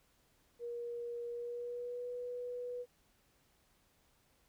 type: tone with pitch glide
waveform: sine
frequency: 475.2 to 490.5 Hz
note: A#4 to B4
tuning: +33 to -12 cents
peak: -39 dBFS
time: 0.59-2.86 s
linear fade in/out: 50 ms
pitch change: +55 cents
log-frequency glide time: 1.3-2.08 s
effects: pink hiss -72 dBFS RMS until 4.48 s